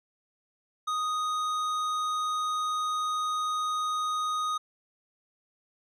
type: tone with tanh clipping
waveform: sine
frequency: 1244.5 Hz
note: D#6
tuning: in tune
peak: -29 dBFS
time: 0.87-4.58 s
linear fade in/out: 10 ms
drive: 13 dB
effects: none